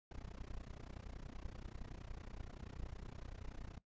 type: noise with amplitude modulation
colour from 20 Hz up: brown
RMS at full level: -45 dBFS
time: 0.11-3.78 s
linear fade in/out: 2 ms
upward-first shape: sine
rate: 30.6 Hz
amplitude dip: 100%
effects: noise-tail reverb RT60 0.1 s tail -17 dB re dry + resampled to 16000 Hz